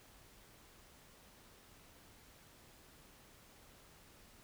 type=silence; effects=pink hiss -62 dBFS RMS until 4.43 s